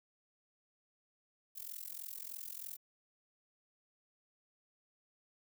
violet noise with amplitude modulation, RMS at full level -42 dBFS, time 1.55-2.77 s, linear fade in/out 20 ms, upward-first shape sine, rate 43.2 Hz, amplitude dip 95%, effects none

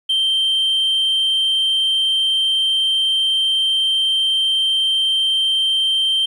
sine tone, 3136 Hz, G7, in tune, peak -12 dBFS, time 0.09-6.26 s, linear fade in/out 10 ms, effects tanh soft clip ceiling -13 dBFS + 9-bit

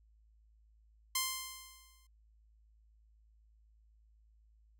5% pulse tone with exponential decay, 1046.5 Hz, C6, in tune, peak -18 dBFS, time 1.15-2.07 s, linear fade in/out 5 ms, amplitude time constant 200 ms, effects added 54 Hz sine -63 dBFS peak until 4.79 s

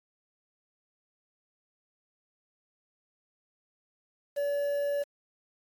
triangle tone with quantisation, 571 Hz, D5, 49 cents flat, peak -25 dBFS, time 4.36-5.04 s, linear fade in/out 20 ms, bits 8, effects AAC 64 kbps

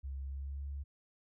sine tone with pitch glide, 67.8 to 70.19 Hz, C#2 to C#2, -38 to +22 cents, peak -38 dBFS, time 0.03-0.84 s, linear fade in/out 20 ms, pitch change +60 cents, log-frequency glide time 0.22-0.66 s, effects none

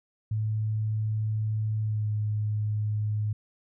sine tone with pitch glide, 108.3 to 106.07 Hz, A2 to G#2, -27 to +37 cents, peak -25 dBFS, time 0.31-3.33 s, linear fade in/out 5 ms, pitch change -36 cents, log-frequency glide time 1.82-2.07 s, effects none

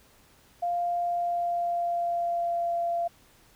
sine tone with pitch glide, 698 to 686.4 Hz, F5 to F5, -1 to -30 cents, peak -25 dBFS, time 0.62-3.08 s, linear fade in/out 10 ms, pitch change -29 cents, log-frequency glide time 0.98-2.74 s, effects pink hiss -59 dBFS RMS until 3.55 s

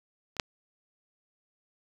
clicks, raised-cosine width 0.2 ms, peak -27 / -7 dBFS, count 2, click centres 0.367 / 0.398 s, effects 8-bit

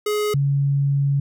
square / sine tone pair in turn, 420.1 / 140.19 Hz, G#4 / C#3, +20 / +20 cents, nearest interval octave + perfect fifth, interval 1900 cents, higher first, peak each -20 / -16 dBFS, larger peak second, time 0.06-0.34 / 0.34-1.2 s, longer second, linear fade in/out 5 ms, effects none

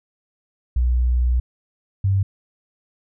sine tone pair in turn, 61.3 / 97.31 Hz, B1 / G2, -12 / -12 cents, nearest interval minor sixth, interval 800 cents, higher second, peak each -15 dBFS, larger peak neither, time 0.76-1.4 / 2.04-2.23 s, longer first, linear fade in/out 5 ms, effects none

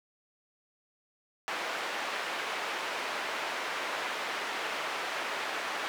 white band-pass noise, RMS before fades -35 dBFS, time 1.48-5.88 s, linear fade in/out 0 ms, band 460 to 2100 Hz, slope 12 dB/octave, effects none

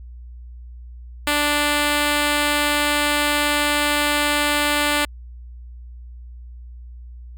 5% pulse tone, 293.7 Hz, D4, in tune, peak -6 dBFS, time 1.27-5.05 s, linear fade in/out 2 ms, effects added 60 Hz sine -35 dBFS peak until 7.37 s

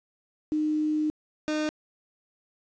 sine / 30% pulse tone pair in turn, 306 / 306 Hz, D#4 / D#4, -29 / -29 cents, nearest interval unison, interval 0 cents, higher neither, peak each -23 dBFS, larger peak neither, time 0.52-1.1 / 1.48-1.69 s, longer first, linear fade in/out 0 ms, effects resampled to 16000 Hz + 9-bit

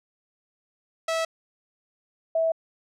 sawtooth / sine tone pair in turn, 652 / 652 Hz, E5 / E5, -19 / -19 cents, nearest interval unison, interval 0 cents, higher neither, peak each -20 dBFS, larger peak neither, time 1.08-1.25 / 2.35-2.52 s, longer neither, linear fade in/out 5 ms, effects low-pass 8000 Hz 12 dB/octave

